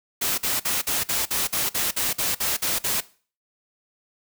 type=noise bursts; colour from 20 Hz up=white; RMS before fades=-24 dBFS; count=13; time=0.21-3.008 s; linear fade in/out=10 ms; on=170 ms; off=49 ms; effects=noise-tail reverb RT60 0.4 s tail -19 dB re dry